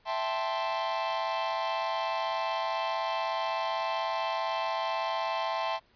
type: chord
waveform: 45% pulse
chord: A minor seventh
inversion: second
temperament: equal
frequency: 659.3 / 784 / 880 / 1046.5 Hz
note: E5 / G5 / A5 / C6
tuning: 0 / 0 / 0 / 0 cents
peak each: -34 / -37 / -34 / -34 dBFS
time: 0.05-5.8 s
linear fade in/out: 50 ms
effects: pink hiss -65 dBFS RMS until 5.95 s + resampled to 11025 Hz